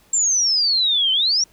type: exponential two-way sweep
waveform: sine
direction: down then up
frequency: 7459 to 3027 to 5820 Hz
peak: -15 dBFS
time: 0.13-1.44 s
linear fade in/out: 5 ms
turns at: 1.12 s
effects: pink hiss -55 dBFS RMS until 1.52 s